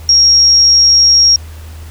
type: tone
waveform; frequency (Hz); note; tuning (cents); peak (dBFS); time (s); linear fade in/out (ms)
sine; 5588; F8; 0; -4; 0.09-1.36; 2
effects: added 79 Hz sine -27 dBFS peak until 1.9 s + pink hiss -39 dBFS RMS until 1.9 s